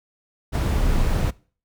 brown noise with ADSR envelope, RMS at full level -18 dBFS, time 0.52-1.31 s, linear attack 36 ms, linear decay 8 ms, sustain -2 dB, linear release 14 ms, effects noise-tail reverb RT60 0.4 s tail -22 dB re dry

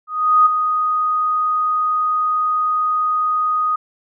sine tone with ADSR envelope, 1244.5 Hz, D#6, in tune, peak -7 dBFS, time 0.07-3.76 s, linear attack 390 ms, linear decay 12 ms, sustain -8 dB, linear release 7 ms, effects none

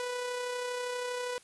sawtooth tone with amplitude modulation, 493.9 Hz, B4, in tune, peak -28 dBFS, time 0-1.38 s, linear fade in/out 0 ms, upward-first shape sine, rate 32.5 Hz, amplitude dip 30%, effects white hiss -59 dBFS RMS until 1.43 s + resampled to 24000 Hz

